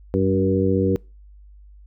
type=harmonic tone with a mistuned harmonic; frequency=95.5 Hz; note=G2; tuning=45 cents flat; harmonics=1 / 2 / 3 / 4 / 5; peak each=-23 / -23 / -23 / -23 / -23 dBFS; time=0.14-0.96 s; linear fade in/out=0 ms; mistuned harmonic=2; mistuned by=+16 cents; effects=noise-tail reverb RT60 0.3 s tail -26 dB re dry + added 50 Hz sine -43 dBFS peak until 1.86 s